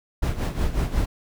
brown noise with tremolo, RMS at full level -21 dBFS, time 0.22-1.06 s, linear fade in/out 10 ms, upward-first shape sine, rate 5.5 Hz, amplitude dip 70%, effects none

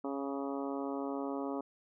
harmonic tone with a mistuned harmonic, 138.59 Hz, C#3, in tune, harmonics 2 / 3 / 4 / 5 / 6 / 7 / 8 / 9, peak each -37 / -41 / -43 / -45 / -47 / -48 / -49 / -50 dBFS, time 0.04-1.61 s, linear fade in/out 5 ms, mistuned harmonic 8, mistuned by +21 cents, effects none

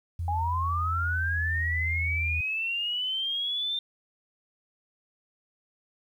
sine tone with pitch glide, 85.1 to 81.44 Hz, F2 to E2, -44 to -20 cents, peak -28 dBFS, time 0.19-2.41 s, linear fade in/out 5 ms, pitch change -76 cents, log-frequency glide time 0.9-2.17 s
sine linear sweep, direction up, 801 to 3608 Hz, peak -27 dBFS, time 0.28-3.79 s, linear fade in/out 2 ms
effects 10-bit

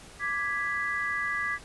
sine chord, G# diminished, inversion second, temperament equal, 1174.7 / 1661.2 / 1975.5 Hz, D6 / G#6 / B6, 0 / 0 / 0 cents, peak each -34 / -31 / -31 dBFS, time 0.19-1.59 s, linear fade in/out 50 ms, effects pink hiss -49 dBFS RMS until 1.64 s + resampled to 24000 Hz

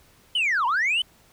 sine linear two-way sweep, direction down then up, 3091 to 896 to 3091 Hz, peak -18 dBFS, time 0.35-1.02 s, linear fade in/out 5 ms, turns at 0.66 s, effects tanh soft clip ceiling -18 dBFS + pink hiss -57 dBFS RMS until 1.32 s

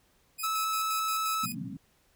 5% pulse tone with tremolo, 2489 Hz, D#7, in tune, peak -25 dBFS, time 0.38-1.55 s, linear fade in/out 20 ms, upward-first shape square, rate 5.7 Hz, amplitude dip 75%
45% pulse tone, 1303 Hz, E6, 20 cents flat, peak -28 dBFS, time 0.43-1.46 s, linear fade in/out 10 ms
white band-pass noise, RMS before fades -38 dBFS, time 1.43-1.77 s, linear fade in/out 5 ms, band 110 to 270 Hz, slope 96 dB/octave
effects pink hiss -67 dBFS RMS until 2.15 s

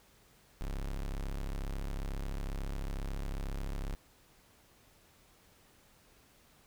40% pulse tone, 34.07 Hz, C#1, 29 cents flat, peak -34 dBFS, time 0.61-3.95 s, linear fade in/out 0 ms, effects pink hiss -64 dBFS RMS until 6.66 s

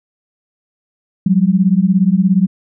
sine beating tone pair, 180 / 197 Hz, F#3 / G3, -47 / +9 cents, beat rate 17 Hz, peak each -12 dBFS, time 1.26-2.47 s, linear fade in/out 5 ms, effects none

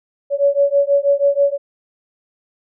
sine beating tone pair, 561 / 567.2 Hz, C#5 / C#5, +21 / +40 cents, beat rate 6.2 Hz, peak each -15 dBFS, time 0.3-1.58 s, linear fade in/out 50 ms, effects none

